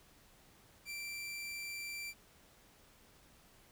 sawtooth tone, 2349 Hz, D7, in tune, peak -38 dBFS, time 0.85-2.14 s, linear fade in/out 50 ms, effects pink hiss -64 dBFS RMS until 3.71 s

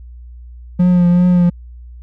triangle tone with vibrato, 177.4 Hz, F3, 27 cents sharp, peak -6 dBFS, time 0.79-1.5 s, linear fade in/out 10 ms, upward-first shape triangle, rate 2.6 Hz, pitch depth 32 cents each way, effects added 60 Hz sine -32 dBFS peak until 2.02 s

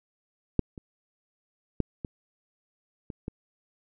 clicks, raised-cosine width 3 ms, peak -8 / -28 / -11 / -20 / -24 / -20 dBFS, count 6, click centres 0.593 / 0.778 / 1.803 / 2.048 / 3.102 / 3.281 s, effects none

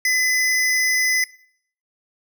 square tone pair together, 2018 / 5085 Hz, B6 / D#8, +37 / +37 cents, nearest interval octave + major third, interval 1600 cents, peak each -18 / -25 dBFS, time 0.05-1.24 s, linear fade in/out 2 ms, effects noise-tail reverb RT60 0.6 s tail -20 dB re dry

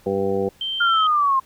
harmonic tone, 98 Hz, G2, in tune, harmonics 1 / 2 / 3 / 4 / 5 / 7 / 8, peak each -34 / -27 / -33 / -23 / -23 / -34 / -33 dBFS, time 0.06-0.49 s, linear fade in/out 5 ms
sine tone, 3130 Hz, G7, 3 cents flat, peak -23 dBFS, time 0.61-1.07 s, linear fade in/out 2 ms
sine linear sweep, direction down, 1419 to 1046.5 Hz, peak -15 dBFS, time 0.8-1.4 s, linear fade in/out 10 ms
effects pink hiss -54 dBFS RMS until 1.45 s

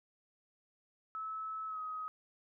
sine tone with pitch glide, 1300 to 1262.3 Hz, E6 to D#6, -24 to +25 cents, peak -38 dBFS, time 1.15-2.08 s, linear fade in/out 0 ms, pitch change -51 cents, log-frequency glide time 1.67-1.8 s, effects none

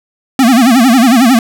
square tone with vibrato, 246.3 Hz, B3, 5 cents flat, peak -5 dBFS, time 0.39-1.39 s, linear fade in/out 2 ms, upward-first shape sine, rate 11 Hz, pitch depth 180 cents each way, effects none

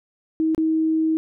sine tone with dropouts, 318.5 Hz, D#4, 41 cents sharp, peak -17 dBFS, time 0.4-1.17 s, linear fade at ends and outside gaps 0 ms, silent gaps 0.548-0.579 s, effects none

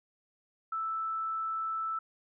sine tone, 1318.5 Hz, E6, in tune, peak -31 dBFS, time 0.72-1.99 s, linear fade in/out 5 ms, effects none

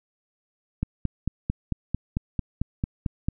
click train, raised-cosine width 5 ms, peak -12 dBFS, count 12, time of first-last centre 0.83-3.285 s, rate 4.48 Hz, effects none

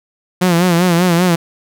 sawtooth tone with vibrato, 175.3 Hz, F3, 7 cents sharp, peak -6 dBFS, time 0.41-1.36 s, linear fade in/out 10 ms, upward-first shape sine, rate 5.1 Hz, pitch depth 86 cents each way, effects none

